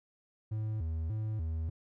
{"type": "tone with vibrato", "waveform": "triangle", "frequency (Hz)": 93.4, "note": "F#2", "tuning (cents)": 17, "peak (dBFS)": -30, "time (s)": [0.51, 1.7], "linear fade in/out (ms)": 10, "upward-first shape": "square", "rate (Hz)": 1.7, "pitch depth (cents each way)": 260, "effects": []}